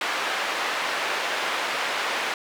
white band-pass noise, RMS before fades -27 dBFS, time 0.01-2.34 s, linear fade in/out 2 ms, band 490 to 2300 Hz, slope 12 dB/octave, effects none

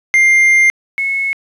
triangle / sine tone pair in turn, 2100 / 2190 Hz, C7 / C#7, +6 / -22 cents, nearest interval minor second, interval 72 cents, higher second, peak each -5 / -14 dBFS, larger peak first, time 0.14-0.7 / 0.98-1.33 s, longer first, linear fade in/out 0 ms, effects resampled to 24000 Hz + 7-bit

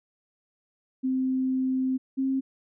sine tone pair in turn, 260.3 / 266.5 Hz, C4 / C4, -9 / +32 cents, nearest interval unison, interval 41 cents, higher second, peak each -23 dBFS, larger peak neither, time 1.03-1.98 / 2.17-2.41 s, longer first, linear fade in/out 20 ms, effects none

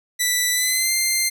10% pulse tone with pitch glide, 1975.5 to 2093 Hz, B6 to C7, 0 to 0 cents, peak -9 dBFS, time 0.19-1.3 s, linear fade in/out 20 ms, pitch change +100 cents, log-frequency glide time 0.52-0.92 s, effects none

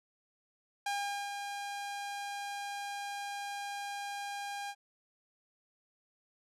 sawtooth tone with ADSR envelope, 807 Hz, G#5, 50 cents flat, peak -28 dBFS, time 0.86-4.75 s, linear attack 5 ms, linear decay 430 ms, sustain -6 dB, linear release 55 ms, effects low-pass 10000 Hz 12 dB/octave

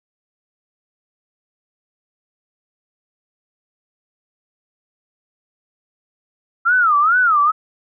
sine tone with vibrato, 1318.5 Hz, E6, in tune, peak -11 dBFS, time 6.65-7.52 s, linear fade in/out 20 ms, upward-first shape sine, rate 2.3 Hz, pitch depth 230 cents each way, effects none

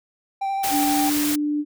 triangle tone with vibrato, 783 Hz, G5, 2 cents flat, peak -20 dBFS, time 0.41-1.1 s, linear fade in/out 10 ms, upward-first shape square, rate 12 Hz, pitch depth 11 cents each way
white noise, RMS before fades -26 dBFS, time 0.63-1.36 s, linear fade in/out 10 ms
sine tone with pitch glide, 291.1 to 296 Hz, D4 to D4, -15 to +14 cents, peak -20 dBFS, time 0.7-1.65 s, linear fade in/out 50 ms, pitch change +29 cents, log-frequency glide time 0.86-1.19 s
effects none

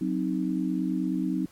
sine chord, C diminished, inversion second, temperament equal, 185 / 261.6 / 311.1 Hz, Gb3 / C4 / Eb4, 0 / 0 / 0 cents, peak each -29 dBFS, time 0.01-1.46 s, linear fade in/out 5 ms, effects pink hiss -57 dBFS RMS until 1.51 s + MP3 64 kbps

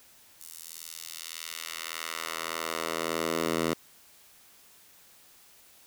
10% pulse tone with high-pass filter sweep, 81.7 Hz, E2, 15 cents flat, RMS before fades -34 dBFS, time 0.4-3.74 s, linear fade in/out 10 ms, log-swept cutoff 9400 to 230 Hz, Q 0.74, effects white hiss -57 dBFS RMS until 5.86 s

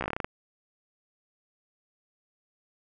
slowing click train, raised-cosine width 0.5 ms, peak -15 dBFS, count 10, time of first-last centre 0.01-0.245 s, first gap 14 ms, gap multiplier 1.15, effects none

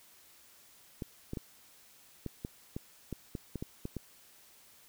clicks, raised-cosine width 3 ms, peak -24 dBFS, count 12, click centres 1.022 / 1.334 / 1.372 / 2.263 / 2.449 / 2.765 / 3.127 / 3.352 / 3.557 / 3.625 / 3.854 / 3.967 s, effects white hiss -60 dBFS RMS until 4.88 s

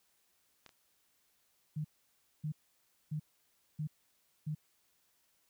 clicks, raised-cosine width 0.2 ms, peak -34 / -41 dBFS, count 2, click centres 0.663 / 0.692 s
sine tone bursts, 152.6 Hz, D#3, 33 cents flat, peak -34 dBFS, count 5, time 1.76-4.55 s, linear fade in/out 10 ms, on 86 ms, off 590 ms
effects white hiss -74 dBFS RMS until 5.49 s

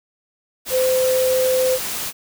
sine tone in noise, 514 Hz, C5, 31 cents flat, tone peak -15 dBFS, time 0.7-1.79 s, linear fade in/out 50 ms, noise white, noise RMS -26 dBFS, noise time 0.65-2.13 s, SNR +8 dB, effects none

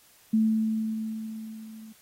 sine tone with level ramp, 220 Hz, A3, in tune, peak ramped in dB -18 to -43 dBFS, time 0.33-1.93 s, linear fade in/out 10 ms, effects white hiss -58 dBFS RMS until 2.01 s + AAC 48 kbps

